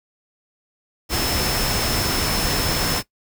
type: tone in noise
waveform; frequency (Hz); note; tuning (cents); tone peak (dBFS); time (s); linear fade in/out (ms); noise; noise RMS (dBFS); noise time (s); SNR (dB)
sine; 5274; E8; 0; -27; 1.09-3.03; 50; pink; -22; 1.09-3.03; -8
effects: noise-tail reverb RT60 0.1 s tail -18 dB re dry